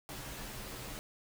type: noise with comb filter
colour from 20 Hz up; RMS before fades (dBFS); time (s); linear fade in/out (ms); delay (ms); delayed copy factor
pink; -44; 0.09-0.99; 0; 12; -0.7
effects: none